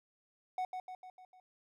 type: tone with echo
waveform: triangle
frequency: 740 Hz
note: F#5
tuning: in tune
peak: -31 dBFS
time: 0.58-0.65 s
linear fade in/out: 2 ms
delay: 150 ms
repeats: 5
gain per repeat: -5 dB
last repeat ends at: 1.4 s
effects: none